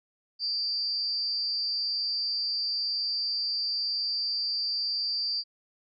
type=tone with amplitude modulation; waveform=sine; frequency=4699 Hz; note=D8; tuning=in tune; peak=-24 dBFS; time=0.39-5.44 s; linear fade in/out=50 ms; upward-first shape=sine; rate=240 Hz; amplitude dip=65%; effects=none